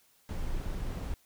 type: noise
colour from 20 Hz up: brown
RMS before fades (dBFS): -34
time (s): 0.29-1.14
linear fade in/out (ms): 0
effects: white hiss -66 dBFS RMS until 1.25 s